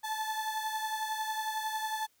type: beating tone pair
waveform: 35% pulse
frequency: 869 / 880 Hz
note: A5 / A5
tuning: -22 / 0 cents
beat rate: 11 Hz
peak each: -32 / -37 dBFS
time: 0.03-2.07 s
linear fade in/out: 20 ms
effects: white hiss -70 dBFS RMS until 2.2 s